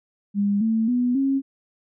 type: tone with pitch steps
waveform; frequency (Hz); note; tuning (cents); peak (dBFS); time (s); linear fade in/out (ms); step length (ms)
sine; 202.3 / 223.2 / 246.2 / 271.6; G#3 / A3 / B3 / C#4; -45 / +25 / -5 / -35; -18; 0.34-1.42; 50; 270
effects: none